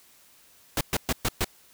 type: noise bursts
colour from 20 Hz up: pink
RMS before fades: -25 dBFS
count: 5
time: 0.77-1.445 s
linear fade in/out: 2 ms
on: 39 ms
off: 120 ms
effects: white hiss -57 dBFS RMS until 1.73 s